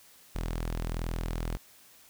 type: tone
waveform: sawtooth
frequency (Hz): 41.23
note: E1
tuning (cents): +1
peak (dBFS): -27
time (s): 0.35-1.57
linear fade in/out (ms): 0
effects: white hiss -57 dBFS RMS until 2.09 s